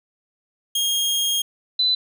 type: tone pair in turn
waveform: sawtooth / sine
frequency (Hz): 3246 / 4007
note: G#7 / B7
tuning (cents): -40 / +24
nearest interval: major third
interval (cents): 364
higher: second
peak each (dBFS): -16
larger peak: neither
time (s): 0.75-1.42 / 1.79-1.95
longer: first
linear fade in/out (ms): 5
effects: none